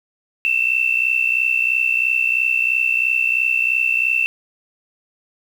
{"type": "tone pair together", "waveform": "sine", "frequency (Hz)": [2637, 2700], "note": ["E7", "E7"], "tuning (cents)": [0, 41], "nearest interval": "unison", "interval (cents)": 41, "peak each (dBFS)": -18, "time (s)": [0.45, 4.26], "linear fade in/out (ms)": 0, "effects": ["7-bit"]}